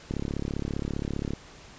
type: click train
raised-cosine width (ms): 3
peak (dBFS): -17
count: 44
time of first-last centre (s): 0.11-1.335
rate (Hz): 35.1
effects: pink hiss -49 dBFS RMS until 1.78 s + resampled to 16000 Hz